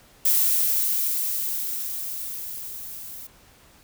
violet noise with level ramp, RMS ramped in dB -19 to -39 dBFS, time 0.25-3.27 s, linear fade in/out 5 ms, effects pink hiss -54 dBFS RMS until 3.83 s

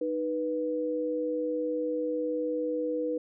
sine tone pair together, 308.9 / 490.4 Hz, D#4 / B4, -12 / -12 cents, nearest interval minor sixth, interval 800 cents, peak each -32 / -29 dBFS, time 0.01-3.18 s, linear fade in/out 5 ms, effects none

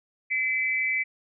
sine tone pair together, 2042 / 2310 Hz, C7 / D7, -43 / -29 cents, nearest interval major second, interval 214 cents, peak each -26 dBFS, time 0.3-1.04 s, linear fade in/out 20 ms, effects none

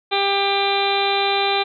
harmonic tone, 397.1 Hz, G4, 22 cents sharp, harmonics 1 / 2 / 3 / 4 / 5 / 6 / 7 / 8 / 9 / 10, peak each -23 / -21 / -28 / -32 / -34 / -25 / -34 / -32 / -26 / -26 dBFS, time 0.11-1.64 s, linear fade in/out 20 ms, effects none

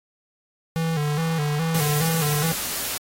square tone with vibrato, 155.56 Hz, D#3, in tune, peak -22 dBFS, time 0.76-2.52 s, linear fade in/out 0 ms, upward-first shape square, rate 2.4 Hz, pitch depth 86 cents each way
white noise, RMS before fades -28 dBFS, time 1.74-2.98 s, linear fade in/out 10 ms
effects AAC 48 kbps

